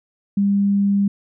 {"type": "tone", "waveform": "sine", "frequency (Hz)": 200.1, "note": "G3", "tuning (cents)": 36, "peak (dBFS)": -14, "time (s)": [0.37, 1.08], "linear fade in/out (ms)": 5, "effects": []}